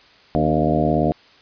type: harmonic tone with a mistuned harmonic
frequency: 77.78 Hz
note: D#2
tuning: in tune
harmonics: 1 / 2 / 3 / 4 / 5 / 6 / 7 / 8 / 9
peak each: -28 / -22 / -23 / -23 / -27 / -27 / -27 / -24 / -23 dBFS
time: 0.35-1.12 s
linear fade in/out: 0 ms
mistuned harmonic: 4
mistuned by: -58 cents
effects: white hiss -50 dBFS RMS until 1.41 s + resampled to 11025 Hz